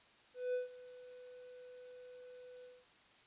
triangle tone with ADSR envelope, 498.8 Hz, B4, 17 cents sharp, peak -31 dBFS, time 0.34-2.86 s, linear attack 200 ms, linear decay 140 ms, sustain -19 dB, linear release 230 ms, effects white hiss -65 dBFS RMS until 3.26 s + resampled to 8000 Hz

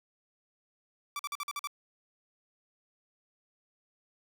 sawtooth tone bursts, 1161 Hz, D6, 20 cents flat, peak -30 dBFS, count 7, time 1.16-1.673 s, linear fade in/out 2 ms, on 33 ms, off 47 ms, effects none

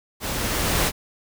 pink noise with level ramp, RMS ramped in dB -28 to -20 dBFS, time 0.2-0.92 s, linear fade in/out 50 ms, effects none

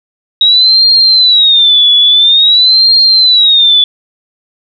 sine tone with vibrato, 3792 Hz, A#7, 29 cents sharp, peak -3 dBFS, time 0.41-3.84 s, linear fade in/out 2 ms, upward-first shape sine, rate 0.49 Hz, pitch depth 180 cents each way, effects none

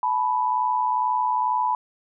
sine tone pair together, 865 / 987.2 Hz, A5 / B5, -30 / -1 cents, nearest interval major second, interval 229 cents, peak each -25 / -21 dBFS, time 0.03-1.75 s, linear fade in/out 2 ms, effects none

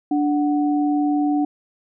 sine tone pair together, 293.7 / 740.1 Hz, D4 / F#5, 0 / 0 cents, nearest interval octave + major third, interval 1600 cents, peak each -17 / -25 dBFS, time 0.11-1.45 s, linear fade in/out 5 ms, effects none

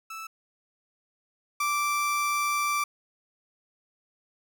30% pulse tone pair in turn, 1314 / 1170.6 Hz, E6 / D6, -6 / -6 cents, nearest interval major second, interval 200 cents, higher first, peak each -34 / -22 dBFS, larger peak second, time 0.1-0.27 / 1.6-2.84 s, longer second, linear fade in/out 5 ms, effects none

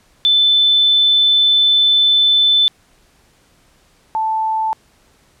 sine tone pair in turn, 3520 / 880 Hz, A7 / A5, 0 / 0 cents, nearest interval 2 octaves, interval 2400 cents, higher first, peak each -9 / -15 dBFS, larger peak first, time 0.25-2.68 / 4.15-4.73 s, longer first, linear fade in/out 0 ms, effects pink hiss -54 dBFS RMS until 5.4 s + low-pass 11000 Hz 12 dB/octave

